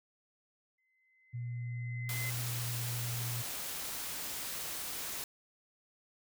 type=tone with exponential growth; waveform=sine; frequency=2051 Hz; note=C7; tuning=35 cents flat; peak=-37 dBFS; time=0.78-2.3 s; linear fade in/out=5 ms; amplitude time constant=330 ms
type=tone with pitch glide; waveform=sine; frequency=120.4 to 119.22 Hz; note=B2 to A#2; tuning=-44 to +39 cents; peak=-36 dBFS; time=1.33-3.43 s; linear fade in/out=20 ms; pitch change=-17 cents; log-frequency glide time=2.44-3.12 s
type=noise; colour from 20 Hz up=white; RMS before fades=-40 dBFS; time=2.09-5.24 s; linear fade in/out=2 ms
effects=none